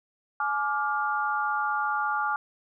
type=chord; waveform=sine; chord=D diminished; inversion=second; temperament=just; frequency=845.8 / 1174.7 / 1409.6 Hz; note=Ab5 / D6 / F6; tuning=+31 / 0 / +16 cents; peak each=-29 dBFS; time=0.4-2.36 s; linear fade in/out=2 ms; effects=none